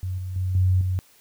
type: tone with level steps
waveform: sine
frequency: 92.5 Hz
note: F#2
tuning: in tune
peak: -25 / -28 / -22 / -16 / -21 dBFS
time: 0.03-0.99 s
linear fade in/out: 0 ms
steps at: 0.18 / 0.36 / 0.55 / 0.81 s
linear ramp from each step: 2 ms
effects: white hiss -56 dBFS RMS until 1.2 s